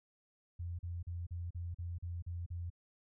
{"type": "tone bursts", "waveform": "sine", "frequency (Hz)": 86.5, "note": "F2", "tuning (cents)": -16, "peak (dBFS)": -38, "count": 9, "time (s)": [0.59, 2.702], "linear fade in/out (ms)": 10, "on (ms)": 200, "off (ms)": 39, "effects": []}